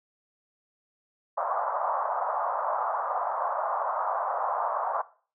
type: band-pass noise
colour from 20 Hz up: white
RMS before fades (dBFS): -29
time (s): 1.37-5.02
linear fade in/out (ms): 10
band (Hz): 590 to 1200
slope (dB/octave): 48
effects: noise-tail reverb RT60 0.4 s tail -18 dB re dry